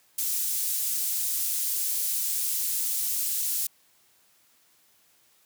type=high-pass noise; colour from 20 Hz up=pink; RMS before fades=-28 dBFS; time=0.18-3.67 s; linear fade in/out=5 ms; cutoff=9000 Hz; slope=12 dB/octave; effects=white hiss -63 dBFS RMS until 5.45 s + high-pass 80 Hz 12 dB/octave